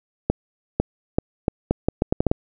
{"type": "accelerating click train", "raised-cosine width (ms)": 2, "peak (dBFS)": -4, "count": 11, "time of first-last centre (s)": [0.3, 2.315], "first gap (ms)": 500, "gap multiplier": 0.77, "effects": []}